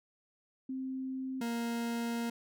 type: tone pair in turn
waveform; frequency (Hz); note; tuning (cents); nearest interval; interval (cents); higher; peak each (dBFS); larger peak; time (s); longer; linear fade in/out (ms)
sine / 40% pulse; 262.3 / 233.7; C4 / A#3; +4 / +5; major second; 199; first; -35 / -32; second; 0.69-1.41 / 1.41-2.3; second; 5
effects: none